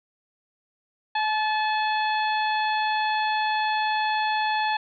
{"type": "harmonic tone with a mistuned harmonic", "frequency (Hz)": 859, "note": "A5", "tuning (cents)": -42, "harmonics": [1, 2, 3, 4, 5], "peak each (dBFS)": [-23, -29, -33, -35, -37], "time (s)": [1.15, 4.77], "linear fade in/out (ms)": 5, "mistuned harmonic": 2, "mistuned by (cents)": 19, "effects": []}